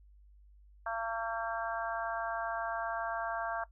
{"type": "harmonic tone", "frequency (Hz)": 227.4, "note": "A#3", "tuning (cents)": -43, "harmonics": [3, 4, 5, 6, 7], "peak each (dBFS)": [-38, -39, -40, -41, -41], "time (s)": [0.86, 3.64], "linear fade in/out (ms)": 5, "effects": ["noise-tail reverb RT60 0.1 s tail -17 dB re dry", "added 50 Hz sine -56 dBFS peak until 3.71 s"]}